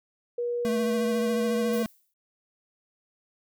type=tone; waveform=sine; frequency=480 Hz; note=B4; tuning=49 cents flat; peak=-26 dBFS; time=0.38-1.83 s; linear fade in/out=5 ms
type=tone with vibrato; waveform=square; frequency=220.6 Hz; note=A3; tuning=5 cents sharp; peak=-27 dBFS; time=0.65-1.86 s; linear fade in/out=0 ms; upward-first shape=triangle; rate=14 Hz; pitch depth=38 cents each way
type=noise with exponential decay; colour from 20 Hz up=violet; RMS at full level=-39 dBFS; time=1.73-2.14 s; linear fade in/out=5 ms; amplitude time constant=87 ms
effects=none